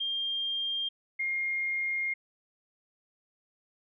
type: tone pair in turn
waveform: sine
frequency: 3200 / 2129 Hz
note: G7 / C7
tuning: +35 / +30 cents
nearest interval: perfect fifth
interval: 705 cents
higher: first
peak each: -29 / -28 dBFS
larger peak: second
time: 0-0.89 / 1.19-2.14 s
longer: second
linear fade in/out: 10 ms
effects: none

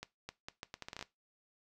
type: accelerating click train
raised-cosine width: 0.2 ms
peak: -25 dBFS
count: 12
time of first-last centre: 0.03-1.026 s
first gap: 260 ms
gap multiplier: 0.75
effects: noise-tail reverb RT60 0.2 s tail -18 dB re dry

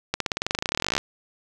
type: accelerating click train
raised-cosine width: 0.2 ms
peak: -6 dBFS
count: 27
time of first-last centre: 0.14-0.98 s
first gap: 63 ms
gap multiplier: 0.94
effects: none

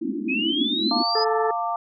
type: band-pass noise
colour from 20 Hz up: white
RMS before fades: -26 dBFS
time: 0.01-1.03 s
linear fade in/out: 10 ms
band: 210 to 340 Hz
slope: 96 dB/octave
type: linear sweep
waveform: sine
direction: up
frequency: 2468 to 5040 Hz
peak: -23 dBFS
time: 0.28-1.25 s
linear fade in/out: 20 ms
type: chord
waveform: sine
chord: D minor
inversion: first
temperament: equal with one note detuned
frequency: 698.5 / 901.6 / 1174.7 Hz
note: F5 / A5 / D6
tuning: 0 / +42 / 0 cents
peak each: -26 / -28 / -28 dBFS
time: 0.91-1.76 s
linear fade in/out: 2 ms
type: harmonic tone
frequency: 440 Hz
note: A4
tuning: in tune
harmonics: 1 / 2 / 3 / 4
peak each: -22 / -28 / -32 / -34 dBFS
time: 1.15-1.51 s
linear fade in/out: 5 ms
effects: none

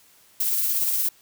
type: noise with tremolo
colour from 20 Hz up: violet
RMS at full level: -22 dBFS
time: 0.4-1.09 s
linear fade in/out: 5 ms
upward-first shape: sine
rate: 17 Hz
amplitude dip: 30%
effects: white hiss -56 dBFS RMS until 1.21 s

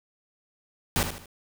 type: noise with echo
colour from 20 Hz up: pink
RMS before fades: -24 dBFS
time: 0.96-1.03 s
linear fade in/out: 0 ms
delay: 76 ms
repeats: 3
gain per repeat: -8 dB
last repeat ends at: 1.258 s
effects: none

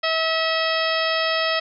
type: harmonic tone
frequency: 646 Hz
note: E5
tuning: 35 cents flat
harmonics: 1 / 2 / 3 / 4 / 5 / 6 / 7 / 8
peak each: -24 / -26 / -26 / -29 / -28 / -32 / -33 / -30 dBFS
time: 0.03-1.6 s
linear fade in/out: 10 ms
effects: none

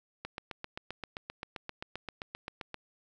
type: click train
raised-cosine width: 0.3 ms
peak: -22 dBFS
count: 20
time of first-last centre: 0.25-2.743 s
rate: 7.62 Hz
effects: none

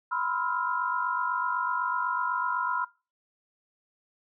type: tone cluster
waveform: sine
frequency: 984 / 1032 / 1305 / 1401 Hz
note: B5 / C6 / E6 / F6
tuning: -7 / -24 / -18 / +5 cents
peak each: -31 / -33 / -34 / -32 dBFS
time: 0.11-2.85 s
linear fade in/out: 10 ms
effects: noise-tail reverb RT60 0.3 s tail -19 dB re dry

